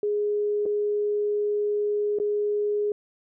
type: tone with dropouts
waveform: sine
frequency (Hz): 415.3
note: G#4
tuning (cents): 0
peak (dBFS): -22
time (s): 0.03-2.92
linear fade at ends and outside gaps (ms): 2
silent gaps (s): 0.656-0.661 / 2.187-2.199
effects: none